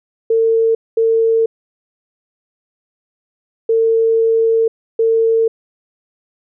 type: tone bursts at uneven times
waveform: sine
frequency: 451.9 Hz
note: A4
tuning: 46 cents sharp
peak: -10 dBFS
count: 4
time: 0.3-0.75 / 0.97-1.46 / 3.69-4.68 / 4.99-5.48 s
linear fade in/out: 5 ms
effects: none